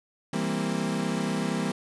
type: chord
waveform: 35% pulse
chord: C dominant seventh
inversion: first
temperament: equal with one note detuned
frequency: 164.81 / 197.7 / 233.1 / 261.6 Hz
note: E3 / G3 / Bb3 / C4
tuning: 0 / +15 / 0 / 0 cents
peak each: -30 / -29 / -30 / -32 dBFS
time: 0.33-1.72 s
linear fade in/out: 5 ms
effects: resampled to 22050 Hz + 8-bit